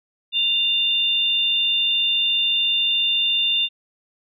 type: tone pair together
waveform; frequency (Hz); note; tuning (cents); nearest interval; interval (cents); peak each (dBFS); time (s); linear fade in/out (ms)
sine; 2794 / 3577; F7 / A7; 0 / +28; major third; 428; -21 / -19; 0.32-3.69; 50
effects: none